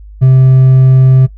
triangle tone with hard clipping, 130.81 Hz, C3, in tune, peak -3 dBFS, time 0.21-1.27 s, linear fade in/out 20 ms, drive 5 dB, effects noise-tail reverb RT60 0.1 s tail -19 dB re dry + added 51 Hz sine -29 dBFS peak until 1.37 s

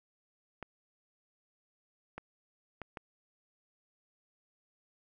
clicks, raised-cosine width 0.5 ms, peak -26 dBFS, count 4, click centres 0.627 / 2.18 / 2.817 / 2.972 s, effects none

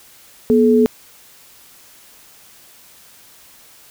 sine tone pair together, 241.3 / 430 Hz, B3 / A4, -40 / -40 cents, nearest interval minor seventh, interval 1000 cents, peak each -12 dBFS, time 0.5-0.86 s, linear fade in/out 0 ms, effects white hiss -46 dBFS RMS until 3.9 s

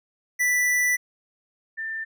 square / sine tone pair in turn, 1975.5 / 1786.6 Hz, B6 / A6, 0 / +26 cents, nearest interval major second, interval 174 cents, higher first, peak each -20 / -28 dBFS, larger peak first, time 0.39-0.97 / 1.77-2.05 s, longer first, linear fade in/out 20 ms, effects none

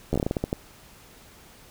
slowing click train, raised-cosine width 2 ms, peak -11 dBFS, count 11, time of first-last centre 0.13-0.529 s, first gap 12 ms, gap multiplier 1.25, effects pink hiss -51 dBFS RMS until 1.7 s

